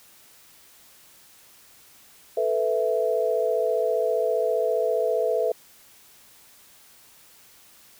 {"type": "chord", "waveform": "sine", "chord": "A suspended second", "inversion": "none", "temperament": "just", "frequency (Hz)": [440, 495, 660], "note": ["A4", "B4", "E5"], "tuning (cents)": [0, 4, 2], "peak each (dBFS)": -25, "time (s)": [2.37, 5.52], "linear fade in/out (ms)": 5, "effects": ["white hiss -53 dBFS RMS until 7.99 s"]}